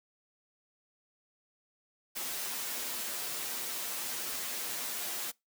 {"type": "noise with comb filter", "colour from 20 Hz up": "white", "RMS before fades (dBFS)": -37, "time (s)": [2.15, 5.32], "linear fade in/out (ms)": 20, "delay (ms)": 8.4, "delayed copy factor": 0.8, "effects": ["noise-tail reverb RT60 0.2 s tail -24 dB re dry", "high-pass 200 Hz 12 dB/octave"]}